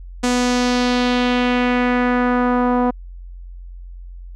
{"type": "tone with low-pass filter sweep", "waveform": "sawtooth", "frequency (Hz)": 246.9, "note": "B3", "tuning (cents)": 0, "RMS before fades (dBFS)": -17, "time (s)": [0.23, 2.91], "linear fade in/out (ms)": 10, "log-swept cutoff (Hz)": [7700, 930], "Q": 1.7, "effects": ["added 44 Hz sine -32 dBFS peak until 4.35 s"]}